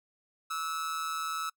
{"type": "tone with amplitude modulation", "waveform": "45% pulse", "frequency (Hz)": 1300, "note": "E6", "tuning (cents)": -24, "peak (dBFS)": -29, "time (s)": [0.5, 1.5], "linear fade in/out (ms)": 10, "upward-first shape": "sine", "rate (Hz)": 161, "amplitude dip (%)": 65, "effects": ["noise-tail reverb RT60 0.1 s tail -25 dB re dry"]}